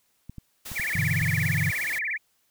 clicks, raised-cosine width 5 ms, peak -26 dBFS, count 5, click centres 0.296 / 0.383 / 0.717 / 0.798 / 1.214 s
white noise, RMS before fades -38 dBFS, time 0.65-1.99 s, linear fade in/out 10 ms
sine tone with vibrato, 2019 Hz, B6, 38 cents sharp, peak -26 dBFS, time 0.75-2.18 s, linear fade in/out 20 ms, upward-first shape sine, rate 17 Hz, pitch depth 290 cents each way
sine chord, E minor seventh, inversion first, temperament equal, 98 / 123.47 / 146.83 / 164.81 Hz, G2 / B2 / D3 / E3, 0 / 0 / 0 / 0 cents, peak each -29 dBFS, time 0.95-1.71 s, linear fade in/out 5 ms
effects white hiss -69 dBFS RMS until 2.5 s

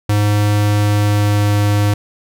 square tone with pitch glide, 103.83 to 103.11 Hz, G#2 to G#2, 0 to -12 cents, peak -12 dBFS, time 0.09-1.94 s, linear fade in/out 5 ms, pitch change -12 cents, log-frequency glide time 0.82-1.58 s, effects none

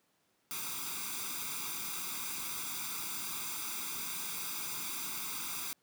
white noise with comb filter, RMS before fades -39 dBFS, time 0.51-5.73 s, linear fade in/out 0 ms, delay 0.83 ms, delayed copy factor +0.9, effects pink hiss -74 dBFS RMS until 5.82 s + high-pass 150 Hz 12 dB/octave

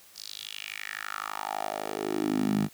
10% pulse tone with high-pass filter sweep, 51.91 Hz, G#1, in tune, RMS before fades -32 dBFS, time 0.14-2.69 s, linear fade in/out 50 ms, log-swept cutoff 5100 to 170 Hz, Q 3.9, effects white hiss -55 dBFS RMS until 2.73 s

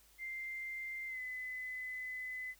sine tone with pitch glide, 2091 to 2016 Hz, C7 to B6, -2 to +35 cents, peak -40 dBFS, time 0.18-2.55 s, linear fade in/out 50 ms, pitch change -63 cents, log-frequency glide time 1.07-1.2 s, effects added 50 Hz sine -69 dBFS peak until 2.59 s + white hiss -66 dBFS RMS until 2.59 s

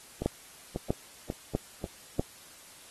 two click trains, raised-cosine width 2 ms, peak -18 / -13 dBFS, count 4 / 4, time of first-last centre 0.22-1.842 / 0.26-2.195 s, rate 1.85 / 1.55 Hz, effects white hiss -52 dBFS RMS until 2.9 s + AAC 32 kbps

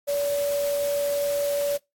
sine tone in noise, 573 Hz, D5, 43 cents flat, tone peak -22 dBFS, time 0.07-1.78 s, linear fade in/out 20 ms, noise white, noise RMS -36 dBFS, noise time 0.07-1.78 s, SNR +11 dB, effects noise-tail reverb RT60 0.2 s tail -24 dB re dry + AAC 64 kbps

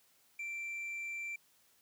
sine tone with tanh clipping, 2349 Hz, D7, in tune, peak -39 dBFS, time 0.39-1.36 s, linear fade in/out 5 ms, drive 3 dB, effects white hiss -69 dBFS RMS until 1.81 s + high-pass 60 Hz 12 dB/octave

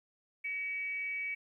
sine tone with frequency modulation, 2271 Hz, C#7, 41 cents sharp, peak -34 dBFS, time 0.44-1.35 s, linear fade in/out 10 ms, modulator 386 Hz, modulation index 0.32, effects 12-bit

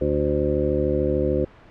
harmonic tone, 73.42 Hz, D2, in tune, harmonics 1 / 2 / 3 / 4 / 5 / 7 / 8, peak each -27 / -29 / -31 / -27 / -24 / -24 / -33 dBFS, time 0.01-1.45 s, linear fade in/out 5 ms, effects pink hiss -48 dBFS RMS until 1.7 s + low-pass 2000 Hz 12 dB/octave

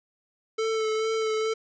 square tone with vibrato, 440.3 Hz, A4, 1 cent sharp, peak -25 dBFS, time 0.58-1.54 s, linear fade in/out 10 ms, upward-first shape sine, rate 2.3 Hz, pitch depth 20 cents each way, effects resampled to 16000 Hz + 11-bit

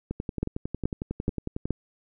two click trains, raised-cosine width 3 ms, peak -12 / -17 dBFS, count 4 / 18, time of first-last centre 0.43-1.707 / 0.11-1.655 s, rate 2.35 / 11 Hz, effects none

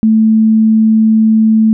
sine tone, 220 Hz, A3, in tune, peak -5 dBFS, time 0.03-1.73 s, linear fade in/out 0 ms, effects none

